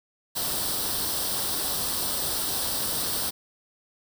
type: noise with comb filter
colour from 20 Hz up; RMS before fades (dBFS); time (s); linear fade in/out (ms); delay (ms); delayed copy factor
white; -28; 0.35-3.31; 20; 0.22; +0.65
effects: none